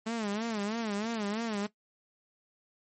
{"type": "tone with vibrato", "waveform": "sawtooth", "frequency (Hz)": 216.4, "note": "A3", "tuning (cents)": -29, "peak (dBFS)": -27, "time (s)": [0.06, 1.67], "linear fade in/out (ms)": 10, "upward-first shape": "sine", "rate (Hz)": 3.1, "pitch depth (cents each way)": 130, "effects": ["noise-tail reverb RT60 0.1 s tail -17 dB re dry", "MP3 32 kbps"]}